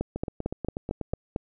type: two click trains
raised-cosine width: 2 ms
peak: -14 / -18 dBFS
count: 7 / 9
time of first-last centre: 0.01-1.361 / 0.16-1.134 s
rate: 4.44 / 8.21 Hz
effects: none